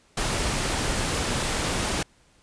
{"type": "noise", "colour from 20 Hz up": "pink", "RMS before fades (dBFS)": -26, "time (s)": [0.17, 2.03], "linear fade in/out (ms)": 5, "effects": ["pink hiss -60 dBFS RMS until 2.42 s", "resampled to 22050 Hz"]}